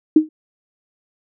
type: tone with exponential decay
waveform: sine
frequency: 311.1 Hz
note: D#4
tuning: in tune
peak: -3 dBFS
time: 0.16-0.29 s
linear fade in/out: 5 ms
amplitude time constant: 27 ms
effects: none